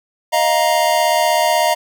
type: chord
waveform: square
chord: Eb suspended second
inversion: none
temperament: equal with one note detuned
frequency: 622.3 / 698.5 / 939.9 Hz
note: Eb5 / F5 / Bb5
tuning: 0 / 0 / +14 cents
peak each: -18 dBFS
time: 0.32-1.75 s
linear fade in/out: 20 ms
effects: none